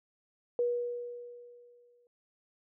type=tone with exponential decay; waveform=sine; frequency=482.7 Hz; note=B4; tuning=40 cents flat; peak=-25 dBFS; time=0.59-2.07 s; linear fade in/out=1 ms; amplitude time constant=320 ms; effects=none